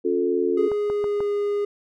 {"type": "chord", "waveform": "sine", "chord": "Db augmented", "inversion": "none", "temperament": "equal with one note detuned", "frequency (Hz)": [277.2, 357.4, 440], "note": ["Db4", "F4", "A4"], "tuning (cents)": [0, 40, 0], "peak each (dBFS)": [-27, -22, -23], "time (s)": [0.04, 0.69], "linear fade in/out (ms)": 20}
{"type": "tone with pitch glide", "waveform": "triangle", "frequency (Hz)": [415.3, 409.6], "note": ["G#4", "G#4"], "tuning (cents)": [0, -24], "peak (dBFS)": -19, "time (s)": [0.57, 1.65], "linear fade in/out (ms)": 5, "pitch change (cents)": -24, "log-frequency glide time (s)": [0.75, 1.29]}
{"type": "clicks", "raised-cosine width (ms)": 1, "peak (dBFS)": -19, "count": 4, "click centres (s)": [0.717, 0.9, 1.042, 1.205]}
{"effects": []}